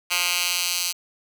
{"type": "tone with high-pass filter sweep", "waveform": "10% pulse", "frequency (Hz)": 177, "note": "F3", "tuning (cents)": 23, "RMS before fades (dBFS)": -24, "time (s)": [0.1, 0.93], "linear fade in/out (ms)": 20, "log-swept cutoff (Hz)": [2200, 4400], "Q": 1.1, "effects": []}